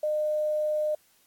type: tone with quantisation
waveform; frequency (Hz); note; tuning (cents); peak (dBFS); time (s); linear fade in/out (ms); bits
sine; 608; D#5; -40; -24; 0.03-0.95; 5; 9
effects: white hiss -64 dBFS RMS until 1.26 s + AAC 64 kbps